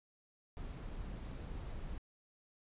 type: noise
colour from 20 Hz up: brown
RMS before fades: -44 dBFS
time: 0.57-1.98 s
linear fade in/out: 0 ms
effects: resampled to 8000 Hz